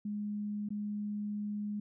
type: tone with dropouts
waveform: sine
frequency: 207.7 Hz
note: G#3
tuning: in tune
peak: -34 dBFS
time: 0.05-1.8 s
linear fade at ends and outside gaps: 5 ms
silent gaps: 0.689-0.704 s
effects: none